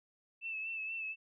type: tone with vibrato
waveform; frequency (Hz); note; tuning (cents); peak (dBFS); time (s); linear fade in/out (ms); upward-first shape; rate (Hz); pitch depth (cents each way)
sine; 2637; E7; 0; -37; 0.41-1.16; 50; sine; 4.2; 37
effects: none